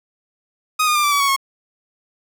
sawtooth tone with pitch steps, 1249 / 1221.2 / 1194 / 1167.4 / 1141.4 / 1116 / 1091.1 Hz, D#6 / D#6 / D6 / D6 / D6 / C#6 / C#6, +6 / -33 / +28 / -11 / -50 / +11 / -28 cents, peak -11 dBFS, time 0.79-1.364 s, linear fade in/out 10 ms, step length 82 ms, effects none

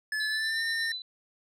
square tone with pitch glide, 1726 to 1819.2 Hz, A6 to A#6, -34 to -43 cents, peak -29 dBFS, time 0.12-0.92 s, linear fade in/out 2 ms, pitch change +91 cents, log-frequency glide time 0.28-0.62 s
sine tone with tremolo, 4000 Hz, B7, 21 cents sharp, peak -32 dBFS, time 0.2-1.02 s, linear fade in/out 2 ms, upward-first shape sine, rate 8.4 Hz, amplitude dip 55%
effects low-pass 9000 Hz 12 dB/octave

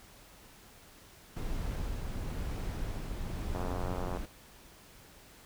brown noise with tremolo, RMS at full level -35 dBFS, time 1.36-4.26 s, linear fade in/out 10 ms, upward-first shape triangle, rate 1 Hz, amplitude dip 25%
click train, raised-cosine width 1 ms, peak -24 dBFS, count 57, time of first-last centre 3.55-4.172 s, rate 90.1 Hz
effects pink hiss -56 dBFS RMS until 5.45 s

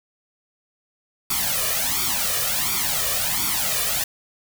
white noise with flanger, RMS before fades -23 dBFS, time 1.3-4.04 s, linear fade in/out 5 ms, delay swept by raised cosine 0.87 to 1.71 ms, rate 1.4 Hz, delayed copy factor +0.85, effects none

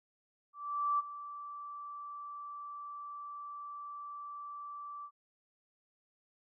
sine tone with ADSR envelope, 1164 Hz, D6, 16 cents flat, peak -27 dBFS, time 0.53-5.11 s, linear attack 460 ms, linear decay 23 ms, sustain -15 dB, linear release 67 ms, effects none

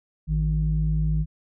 sine tone pair together, 55 / 155.56 Hz, A1 / D#3, 0 / 0 cents, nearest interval octave + tritone, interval 1800 cents, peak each -22 dBFS, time 0.27-1.26 s, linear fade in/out 50 ms, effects tanh soft clip ceiling -13 dBFS

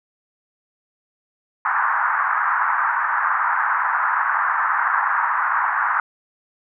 pink band-pass noise, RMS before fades -20 dBFS, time 1.65-6 s, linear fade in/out 2 ms, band 910 to 1700 Hz, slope 48 dB/octave, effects none

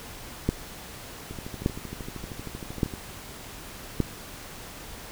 two click trains, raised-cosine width 3 ms, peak -9 / -23 dBFS, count 4 / 22, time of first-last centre 0.49-4.003 / 1.31-2.938 s, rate 0.854 / 12.9 Hz, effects pink hiss -42 dBFS RMS until 5.11 s

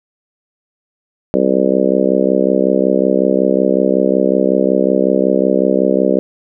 harmonic tone, 65.41 Hz, C2, in tune, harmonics 3 / 4 / 5 / 6 / 7 / 8 / 9, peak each -18 / -18 / -18 / -18 / -18 / -18 / -18 dBFS, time 1.34-6.19 s, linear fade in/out 0 ms, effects none

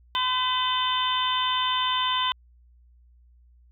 harmonic tone with a mistuned harmonic, 509 Hz, C5, 48 cents flat, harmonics 2 / 3 / 4 / 5 / 6 / 7, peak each -25 / -35 / -36 / -38 / -28 / -29 dBFS, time 0.15-2.32 s, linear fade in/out 0 ms, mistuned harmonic 4, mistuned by -29 cents, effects added 60 Hz sine -53 dBFS peak until 3.71 s

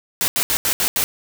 white noise bursts at uneven times, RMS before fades -19 dBFS, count 6, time 0.21-0.28 / 0.36-0.43 / 0.5-0.57 / 0.65-0.73 / 0.8-0.88 / 0.96-1.04 s, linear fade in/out 0 ms, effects none

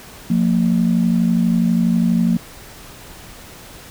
sine tone pair together, 177.24 / 229.5 Hz, F3 / A#3, +26 / -27 cents, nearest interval major third, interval 447 cents, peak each -15 dBFS, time 0.3-2.37 s, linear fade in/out 5 ms, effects tanh soft clip ceiling -6 dBFS + pink hiss -39 dBFS RMS until 3.9 s

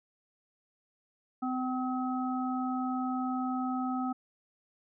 harmonic tone, 255.7 Hz, C4, 40 cents flat, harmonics 1 / 3 / 5, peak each -31 / -36 / -38 dBFS, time 1.42-4.13 s, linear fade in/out 10 ms, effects none

